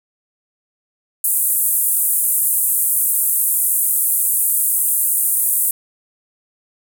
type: band-pass noise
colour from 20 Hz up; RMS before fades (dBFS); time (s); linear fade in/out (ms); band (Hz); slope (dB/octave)
pink; -17; 1.24-5.71; 2; 8800 to 16000; 48
effects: none